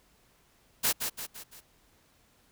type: noise with echo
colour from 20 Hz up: white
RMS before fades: -26 dBFS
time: 0.83-0.93 s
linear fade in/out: 20 ms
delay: 170 ms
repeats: 4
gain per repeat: -6 dB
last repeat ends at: 1.61 s
effects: pink hiss -65 dBFS RMS until 2.51 s